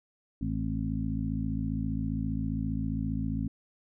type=harmonic tone with a mistuned harmonic; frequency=55 Hz; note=A1; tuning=in tune; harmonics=1 / 2 / 3 / 4 / 5; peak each=-35 / -35 / -35 / -35 / -35 dBFS; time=0.41-3.48 s; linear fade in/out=5 ms; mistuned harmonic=5; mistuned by=-49 cents; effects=none